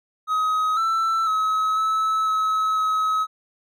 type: tone with pitch steps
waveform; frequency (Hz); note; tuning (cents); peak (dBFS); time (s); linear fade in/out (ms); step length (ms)
triangle; 1265 / 1331 / 1282 / 1300 / 1287 / 1279; D#6 / E6 / E6 / E6 / E6 / D#6; +28 / +16 / -49 / -24 / -42 / +47; -17; 0.27-3.27; 50; 500
effects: none